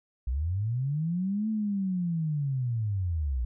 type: linear two-way sweep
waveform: sine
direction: up then down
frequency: 57.2 to 220.9 to 57.2 Hz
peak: -26 dBFS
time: 0.27-3.45 s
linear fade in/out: 5 ms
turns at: 1.49 s
effects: none